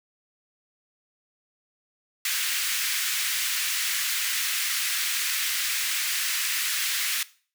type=high-pass noise; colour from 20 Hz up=pink; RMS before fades=-27 dBFS; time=2.25-7.23 s; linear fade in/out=2 ms; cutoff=1700 Hz; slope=24 dB/octave; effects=noise-tail reverb RT60 0.4 s tail -18 dB re dry